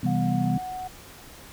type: chord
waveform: sine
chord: C major seventh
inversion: none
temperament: equal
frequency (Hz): 130.81 / 164.81 / 196 / 246.9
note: C3 / E3 / G3 / B3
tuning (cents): 0 / 0 / 0 / 0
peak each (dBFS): -27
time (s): 0.03-0.58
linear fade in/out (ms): 5
type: tone with pitch glide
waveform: sine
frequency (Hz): 723 to 739.5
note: F#5 to F#5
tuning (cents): -40 to -1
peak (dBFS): -31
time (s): 0.06-0.88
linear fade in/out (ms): 10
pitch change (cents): +39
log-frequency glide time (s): 0.27-0.64
effects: pink hiss -46 dBFS RMS until 1.52 s